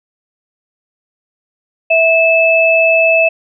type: tone pair together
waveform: sine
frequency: 654 / 2616 Hz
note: E5 / E7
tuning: -14 / -14 cents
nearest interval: 2 octaves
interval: 2400 cents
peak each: -10 dBFS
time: 1.9-3.29 s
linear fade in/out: 10 ms
effects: none